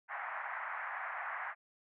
white band-pass noise, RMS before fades -41 dBFS, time 0.08-1.55 s, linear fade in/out 50 ms, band 690 to 2000 Hz, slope 48 dB/octave, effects none

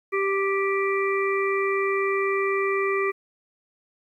harmonic tone, 392 Hz, G4, in tune, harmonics 1 / 3 / 5 / 6, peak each -23 / -28 / -30 / -31 dBFS, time 0.12-3.12 s, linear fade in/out 20 ms, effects 10-bit

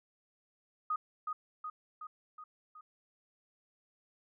sine tone with echo, 1244.5 Hz, D#6, in tune, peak -30 dBFS, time 0.9-0.96 s, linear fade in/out 5 ms, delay 370 ms, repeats 5, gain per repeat -4 dB, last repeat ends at 2.81 s, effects none

